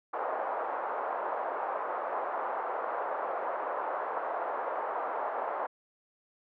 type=band-pass noise; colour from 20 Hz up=pink; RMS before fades=-34 dBFS; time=0.13-5.67 s; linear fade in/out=10 ms; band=550 to 1200 Hz; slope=24 dB/octave; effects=none